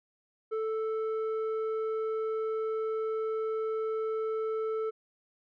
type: tone with low-pass filter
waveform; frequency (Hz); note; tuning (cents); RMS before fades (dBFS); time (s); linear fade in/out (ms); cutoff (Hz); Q
square; 440; A4; 0; -32; 0.51-4.91; 20; 950; 7.2
effects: none